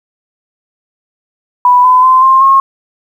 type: tone with pitch steps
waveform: sine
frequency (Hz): 987.8 / 1010.3 / 1033.3 / 1056.9 / 1080.9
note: B5 / B5 / C6 / C6 / C#6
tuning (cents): 0 / +39 / -22 / +17 / -44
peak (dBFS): -3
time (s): 1.65-2.6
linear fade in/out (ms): 2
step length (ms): 190
effects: 7-bit